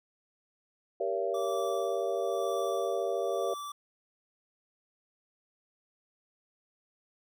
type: chord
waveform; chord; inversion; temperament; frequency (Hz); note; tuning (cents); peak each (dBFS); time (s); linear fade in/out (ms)
sine; G diminished seventh; none; just; 392 / 470.4 / 564.5 / 677.4; G4 / Bb4 / Db5 / Fb5; 0 / +16 / +31 / +47; -34; 1-3.54; 5
type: tone with tremolo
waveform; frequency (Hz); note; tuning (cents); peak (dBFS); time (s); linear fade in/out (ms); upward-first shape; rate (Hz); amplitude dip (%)
square; 1162; D6; -19; -38; 1.34-3.72; 5; sine; 0.99; 65
effects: none